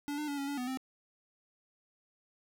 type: tone with pitch steps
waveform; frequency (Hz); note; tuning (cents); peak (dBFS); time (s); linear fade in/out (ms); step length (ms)
square; 288.8 / 299.8 / 285.4 / 278.2 / 285.1 / 249.3 / 261.2; D4 / D4 / D4 / C#4 / C#4 / B3 / C4; -29 / +36 / -49 / +6 / +49 / +16 / -3; -35; 0.08-0.773; 0; 99
effects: none